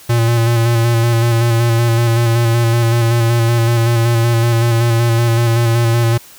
square tone with vibrato, 116.54 Hz, A#2, in tune, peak -11 dBFS, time 0.09-6.18 s, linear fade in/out 10 ms, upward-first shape square, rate 5.3 Hz, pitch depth 25 cents each way, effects white hiss -40 dBFS RMS until 6.38 s

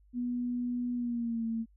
sine tone with pitch glide, 244.4 to 226.7 Hz, B3 to A#3, -18 to -48 cents, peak -30 dBFS, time 0.13-1.66 s, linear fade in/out 50 ms, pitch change -130 cents, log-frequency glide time 0.94-1.45 s, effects added 50 Hz sine -59 dBFS peak until 1.76 s

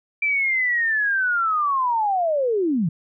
sine linear sweep, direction down, 2349 to 146.83 Hz, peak -18 dBFS, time 0.22-2.89 s, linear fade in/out 5 ms, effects none

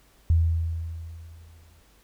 sine tone with exponential decay, 82.41 Hz, E2, in tune, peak -15 dBFS, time 0.3-1.82 s, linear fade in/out 0 ms, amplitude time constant 330 ms, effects added 50 Hz sine -60 dBFS peak until 2.03 s + pink hiss -60 dBFS RMS until 2.03 s

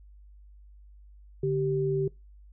sine tone pair together, 145.37 / 388.1 Hz, D3 / G4, -17 / -17 cents, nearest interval octave + perfect fourth, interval 1700 cents, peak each -28 / -26 dBFS, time 1.43-2.08 s, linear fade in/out 5 ms, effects noise-tail reverb RT60 0.2 s tail -22 dB re dry + added 50 Hz sine -49 dBFS peak until 2.52 s

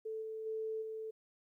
sine tone with level steps, 440 Hz, A4, in tune, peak -38 / -40 / -36 / -40 dBFS, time 0.05-1.11 s, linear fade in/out 10 ms, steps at 0.21 / 0.45 / 0.81 s, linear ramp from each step 20 ms, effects 13-bit

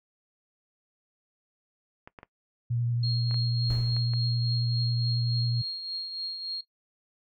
clicks, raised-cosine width 0.5 ms, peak -29 dBFS, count 7, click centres 2.075 / 2.188 / 2.231 / 3.311 / 3.343 / 3.966 / 4.136 s
sine tone with vibrato, 119.1 Hz, A#2, 38 cents sharp, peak -25 dBFS, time 2.7-5.62 s, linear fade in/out 10 ms, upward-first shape triangle, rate 11 Hz, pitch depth 21 cents each way
sine tone with tremolo, 4258 Hz, C8, 30 cents sharp, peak -29 dBFS, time 3.03-6.61 s, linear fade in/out 5 ms, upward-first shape triangle, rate 3.5 Hz, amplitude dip 50%
brown noise with exponential decay, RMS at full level -33 dBFS, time 3.7-4.3 s, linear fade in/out 1 ms, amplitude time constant 130 ms
effects noise-tail reverb RT60 0.1 s tail -19 dB re dry

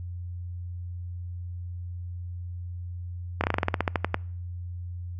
slowing click train, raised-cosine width 0.5 ms, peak -8 dBFS, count 14, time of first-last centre 3.41-4.144 s, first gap 28 ms, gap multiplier 1.11, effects noise-tail reverb RT60 0.6 s tail -26 dB re dry + added 88 Hz sine -33 dBFS peak until 5.19 s

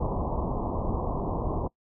pink low-pass noise, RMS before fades -29 dBFS, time 0-1.68 s, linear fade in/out 10 ms, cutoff 1100 Hz, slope 96 dB/octave, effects noise-tail reverb RT60 0.1 s tail -22 dB re dry

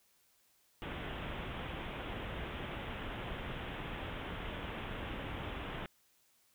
pink low-pass noise, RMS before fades -42 dBFS, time 0.82-5.86 s, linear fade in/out 0 ms, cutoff 3500 Hz, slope 96 dB/octave, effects white hiss -71 dBFS RMS until 6.54 s

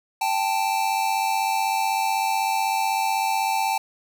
square tone pair together, 784 / 880 Hz, G5 / A5, 0 / 0 cents, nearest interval major second, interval 200 cents, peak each -25 / -24 dBFS, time 0.21-3.78 s, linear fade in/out 5 ms, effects none

